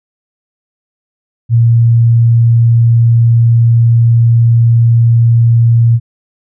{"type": "tone", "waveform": "sine", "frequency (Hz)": 116.54, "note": "A#2", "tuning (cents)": 0, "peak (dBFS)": -4, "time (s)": [1.49, 6], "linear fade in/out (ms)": 50, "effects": []}